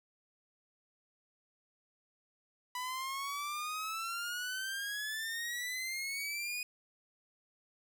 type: exponential sweep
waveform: sawtooth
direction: up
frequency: 987.8 to 2489 Hz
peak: -33 dBFS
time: 2.75-6.63 s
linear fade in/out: 2 ms
effects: none